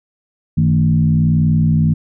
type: tone with frequency modulation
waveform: sine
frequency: 157.8 Hz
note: D#3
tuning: 25 cents sharp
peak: -10 dBFS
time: 0.57-1.94 s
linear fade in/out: 10 ms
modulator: 61.4 Hz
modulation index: 0.98
effects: none